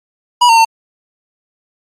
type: tone with pitch steps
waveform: square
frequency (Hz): 972 / 913 / 903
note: B5 / A#5 / A5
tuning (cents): -28 / -36 / +45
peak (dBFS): -6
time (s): 0.41-0.65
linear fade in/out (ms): 10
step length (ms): 80
effects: low-pass 8000 Hz 12 dB/octave + Opus 48 kbps